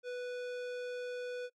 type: tone with tanh clipping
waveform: sine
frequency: 493.9 Hz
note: B4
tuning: in tune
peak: -40 dBFS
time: 0.03-1.5 s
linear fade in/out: 50 ms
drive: 18 dB
effects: noise-tail reverb RT60 0.1 s tail -25 dB re dry